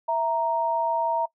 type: tone pair together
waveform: sine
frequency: 659.2 / 932.3 Hz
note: E5 / A#5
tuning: 0 / 0 cents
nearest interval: tritone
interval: 600 cents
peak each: -26 / -23 dBFS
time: 0.08-1.26 s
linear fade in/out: 10 ms
effects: noise-tail reverb RT60 0.1 s tail -22 dB re dry